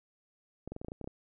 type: clicks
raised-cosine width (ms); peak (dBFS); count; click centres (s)
2; -27; 10; 0.676 / 0.72 / 0.764 / 0.815 / 0.847 / 0.884 / 0.919 / 1.013 / 1.043 / 1.075
effects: none